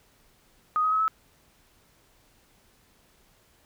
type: tone with pitch steps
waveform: sine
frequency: 1244.5 / 1263.3 / 1282.4 / 1301.9 Hz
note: D#6 / D#6 / E6 / E6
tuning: 0 / +26 / -48 / -22 cents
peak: -21 dBFS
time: 0.76-1.08 s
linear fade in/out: 0 ms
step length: 80 ms
effects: pink hiss -62 dBFS RMS until 3.65 s